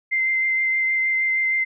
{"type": "tone with vibrato", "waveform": "sine", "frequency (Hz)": 2081, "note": "C7", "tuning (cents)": -10, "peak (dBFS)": -18, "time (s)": [0.11, 1.65], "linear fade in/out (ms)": 20, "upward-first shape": "triangle", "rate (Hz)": 6.4, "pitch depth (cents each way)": 14, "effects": []}